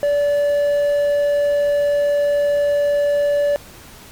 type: tone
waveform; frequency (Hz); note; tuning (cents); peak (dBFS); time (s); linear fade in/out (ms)
triangle; 578; D5; -28; -12; 0.03-3.56; 0
effects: pink hiss -41 dBFS RMS until 4.11 s + MP3 96 kbps